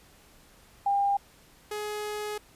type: tone pair in turn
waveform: sine / sawtooth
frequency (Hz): 801 / 420.2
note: G5 / G#4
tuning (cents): +37 / +20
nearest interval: major seventh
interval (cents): 1117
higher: first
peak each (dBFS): -22 / -28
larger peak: first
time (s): 0.86-1.17 / 1.71-2.38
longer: second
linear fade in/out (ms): 5
effects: pink hiss -57 dBFS RMS until 2.55 s + resampled to 32000 Hz